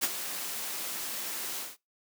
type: noise with ADSR envelope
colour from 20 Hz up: white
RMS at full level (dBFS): -26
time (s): 0.01-1.77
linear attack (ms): 27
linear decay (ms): 41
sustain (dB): -10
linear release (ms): 180
effects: noise-tail reverb RT60 0.2 s tail -22 dB re dry + high-pass 200 Hz 12 dB/octave